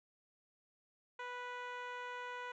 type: tone with band-pass filter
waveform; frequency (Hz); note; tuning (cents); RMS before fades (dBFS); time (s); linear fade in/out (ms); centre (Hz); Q
10% pulse; 492.6; B4; -5; -45; 1.19-2.52; 5; 990; 0.91
effects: resampled to 16000 Hz